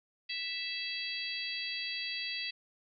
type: harmonic tone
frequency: 659.3 Hz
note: E5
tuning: in tune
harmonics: 3 / 4 / 5 / 6 / 7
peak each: -43 / -40 / -42 / -43 / -40 dBFS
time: 0.29-2.51 s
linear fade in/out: 10 ms
effects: none